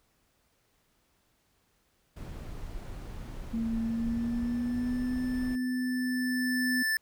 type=noise; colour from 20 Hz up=brown; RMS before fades=-40 dBFS; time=2.16-5.56 s; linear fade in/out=10 ms
type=tone with pitch glide; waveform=sine; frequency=227.3 to 252.2 Hz; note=A#3 to B3; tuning=-43 to +36 cents; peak=-28 dBFS; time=3.53-6.83 s; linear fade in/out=10 ms; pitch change=+179 cents; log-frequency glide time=3.85-5.17 s
type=tone with exponential growth; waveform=square; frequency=1760 Hz; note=A6; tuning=in tune; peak=-26 dBFS; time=3.65-6.97 s; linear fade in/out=1 ms; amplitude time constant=720 ms
effects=pink hiss -71 dBFS RMS until 7.01 s